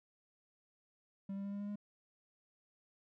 triangle tone with pitch steps, 196 / 197.93 / 199.89 / 201.9 / 203.9 / 205.9 Hz, G3 / G3 / G3 / G#3 / G#3 / G#3, 0 / +17 / +34 / -49 / -32 / -15 cents, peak -37 dBFS, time 1.29-1.758 s, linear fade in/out 5 ms, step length 78 ms, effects none

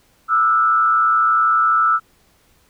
sine tone with frequency modulation, 1318.5 Hz, E6, in tune, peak -12 dBFS, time 0.28-2 s, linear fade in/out 50 ms, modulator 112 Hz, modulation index 0.69, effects pink hiss -57 dBFS RMS until 2.69 s

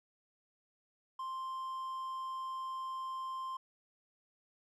triangle tone, 1050 Hz, C6, 6 cents sharp, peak -36 dBFS, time 1.19-3.57 s, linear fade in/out 5 ms, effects none

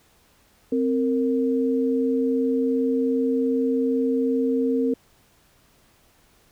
sine tone pair together, 261.6 / 461.3 Hz, C4 / A#4, 0 / -18 cents, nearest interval minor seventh, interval 982 cents, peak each -21 / -23 dBFS, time 0.72-4.94 s, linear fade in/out 5 ms, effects pink hiss -59 dBFS RMS until 6.51 s

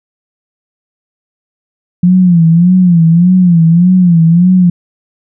sine tone with vibrato, 173.8 Hz, F3, 8 cents flat, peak -3 dBFS, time 2.03-4.7 s, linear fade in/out 5 ms, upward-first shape sine, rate 1.7 Hz, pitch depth 110 cents each way, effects none

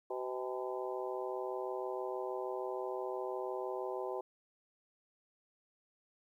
harmonic tone with a mistuned harmonic, 126.6 Hz, B2, 43 cents sharp, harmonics 3 / 4 / 5 / 6 / 7 / 8, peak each -40 / -42 / -44 / -46 / -47 / -48 dBFS, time 0.1-4.21 s, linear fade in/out 5 ms, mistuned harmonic 6, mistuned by +90 cents, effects 12-bit

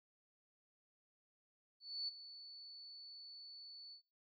sine tone with ADSR envelope, 4462 Hz, C#8, 11 cents sharp, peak -38 dBFS, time 1.8-4.02 s, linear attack 280 ms, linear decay 18 ms, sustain -14 dB, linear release 94 ms, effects noise-tail reverb RT60 0.5 s tail -26 dB re dry

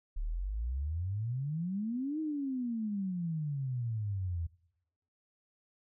sine exponential two-way sweep, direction up then down, 34.65 to 318.5 to 81.1 Hz, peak -32 dBFS, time 0.16-4.47 s, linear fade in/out 10 ms, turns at 2.2 s, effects noise-tail reverb RT60 0.9 s tail -24 dB re dry

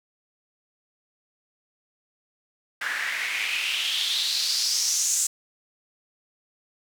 white noise with band-pass filter sweep, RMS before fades -26 dBFS, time 2.81-5.27 s, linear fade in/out 5 ms, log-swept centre 1600 to 7400 Hz, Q 4.4, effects none

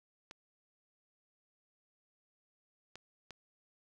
clicks, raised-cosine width 0.2 ms, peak -30 dBFS, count 3, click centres 0.311 / 2.956 / 3.307 s, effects 10-bit

